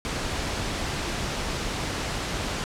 pink noise, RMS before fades -29 dBFS, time 0.05-2.64 s, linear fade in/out 0 ms, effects low-pass 7000 Hz 12 dB/octave

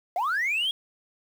sine linear sweep, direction up, 659.3 to 3322 Hz, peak -22 dBFS, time 0.16-0.71 s, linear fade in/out 2 ms, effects tanh soft clip ceiling -20 dBFS + 8-bit

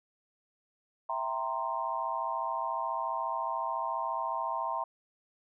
sine chord, C dominant seventh, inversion first, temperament equal, 659.3 / 784 / 932.3 / 1046.5 Hz, E5 / G5 / Bb5 / C6, 0 / 0 / 0 / 0 cents, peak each -38 / -39 / -34 / -35 dBFS, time 1.09-4.84 s, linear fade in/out 5 ms, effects none

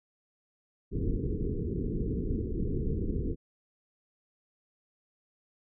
pink low-pass noise, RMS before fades -31 dBFS, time 0.91-3.36 s, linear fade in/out 50 ms, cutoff 460 Hz, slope 96 dB/octave, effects none

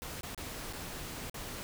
pink noise with dropouts, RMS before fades -42 dBFS, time 0.02-1.63 s, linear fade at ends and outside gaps 0 ms, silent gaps 0.21-0.232 / 0.347-0.377 / 0.727-0.733 / 1.297-1.343 s, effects none

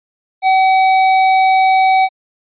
square tone, 760 Hz, F#5, 46 cents sharp, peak -9 dBFS, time 0.42-2.09 s, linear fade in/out 50 ms, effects resampled to 8000 Hz

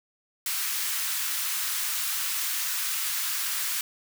white high-pass noise, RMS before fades -29 dBFS, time 0.46-3.81 s, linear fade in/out 2 ms, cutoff 1100 Hz, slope 24 dB/octave, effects none

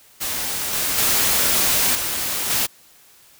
white noise with level steps, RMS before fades -25 / -22 / -18 / -24 / -20 dBFS, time 0.2-2.67 s, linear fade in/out 20 ms, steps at 0.73 / 0.98 / 1.95 / 2.5 s, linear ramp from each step 2 ms, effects white hiss -51 dBFS RMS until 3.39 s

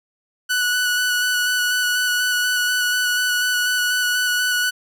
sawtooth tone with vibrato, 1480 Hz, F#6, in tune, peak -14 dBFS, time 0.49-4.71 s, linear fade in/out 20 ms, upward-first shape square, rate 4.1 Hz, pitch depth 12 cents each way, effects none

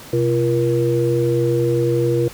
sine tone cluster, 127.2 / 343.1 / 474.8 Hz, C3 / F4 / A#4, -48 / -31 / +32 cents, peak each -19 dBFS, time 0.13-2.28 s, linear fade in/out 2 ms, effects pink hiss -38 dBFS RMS until 2.33 s + high-pass 60 Hz 12 dB/octave

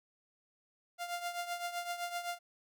sawtooth tone with tremolo, 698.5 Hz, F5, in tune, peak -30 dBFS, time 0.98-2.39 s, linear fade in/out 50 ms, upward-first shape triangle, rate 7.8 Hz, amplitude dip 75%, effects none

